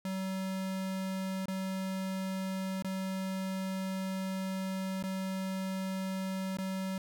square tone with dropouts, 190 Hz, F#3, 46 cents sharp, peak -34 dBFS, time 0.05-6.98 s, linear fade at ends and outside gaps 2 ms, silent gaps 1.457-1.482 / 2.824-2.845 / 5.027-5.037 / 6.571-6.585 s, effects none

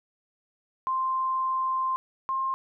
sine tone pair in turn, 1046.5 / 1061.7 Hz, C6 / C6, 0 / +25 cents, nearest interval unison, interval 25 cents, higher second, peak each -24 / -25 dBFS, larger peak first, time 0.87-1.96 / 2.29-2.54 s, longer first, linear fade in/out 0 ms, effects none

